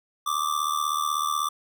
square tone with amplitude modulation, 1174.7 Hz, D6, in tune, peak -21 dBFS, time 0.26-1.49 s, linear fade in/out 10 ms, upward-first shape sine, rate 76.2 Hz, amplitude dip 80%, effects none

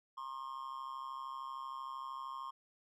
triangle tone with amplitude modulation, 1072 Hz, C6, 42 cents sharp, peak -36 dBFS, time 0.17-2.51 s, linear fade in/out 10 ms, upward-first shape sine, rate 133 Hz, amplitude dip 85%, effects none

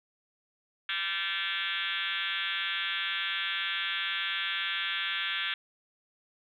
sine tone with frequency modulation, 2489 Hz, D#7, in tune, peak -29 dBFS, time 0.89-5.54 s, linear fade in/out 2 ms, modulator 187 Hz, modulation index 5.9, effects 11-bit

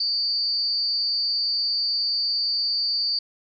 sine tone with amplitude modulation, 4607 Hz, D8, 34 cents flat, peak -18 dBFS, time 0-3.19 s, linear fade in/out 5 ms, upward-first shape sine, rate 283 Hz, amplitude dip 70%, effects none

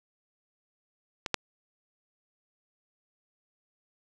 clicks, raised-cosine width 0.2 ms, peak -14 / -7 dBFS, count 2, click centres 1.262 / 1.343 s, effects none

